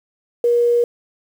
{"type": "tone with quantisation", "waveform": "sine", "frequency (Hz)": 476.7, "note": "A#4", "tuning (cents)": 39, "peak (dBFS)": -12, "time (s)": [0.44, 0.84], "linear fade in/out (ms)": 2, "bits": 7, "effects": []}